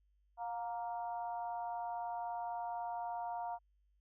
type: harmonic tone with a mistuned harmonic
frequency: 233.1 Hz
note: A#3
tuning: in tune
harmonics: 3 / 4 / 5 / 6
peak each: -40 / -42 / -56 / -58 dBFS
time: 0.37-3.59 s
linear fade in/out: 50 ms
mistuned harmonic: 3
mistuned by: +23 cents
effects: added 50 Hz sine -70 dBFS peak until 4 s